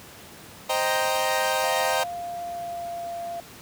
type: chord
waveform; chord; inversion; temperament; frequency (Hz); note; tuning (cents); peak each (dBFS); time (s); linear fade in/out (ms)
sawtooth; C minor seventh; none; equal; 523.3 / 622.3 / 784 / 932.3; C5 / Eb5 / G5 / Bb5; 0 / 0 / 0 / 0; -24; 0.69-2.04; 10
type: tone with pitch glide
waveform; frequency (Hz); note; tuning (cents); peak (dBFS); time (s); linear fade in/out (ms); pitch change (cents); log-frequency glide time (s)
sine; 698.5 to 687.3; F5 to F5; 0 to -28; -30; 1.64-3.4; 0; -28; 2.1-3.12
effects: pink hiss -45 dBFS RMS until 3.61 s + high-pass 80 Hz 12 dB/octave